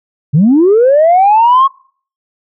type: linear sweep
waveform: sine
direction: up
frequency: 130.81 to 1102 Hz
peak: -3 dBFS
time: 0.33-1.68 s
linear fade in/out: 20 ms
effects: noise-tail reverb RT60 0.5 s tail -25 dB re dry + tanh soft clip ceiling -1 dBFS